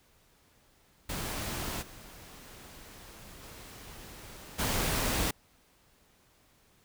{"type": "noise with level steps", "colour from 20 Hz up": "pink", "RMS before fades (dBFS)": [-36, -50, -48, -30], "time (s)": [1.09, 5.31], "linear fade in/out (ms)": 5, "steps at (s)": [1.81, 3.42, 4.58], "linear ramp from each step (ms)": 20, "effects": ["pink hiss -65 dBFS RMS until 6.84 s"]}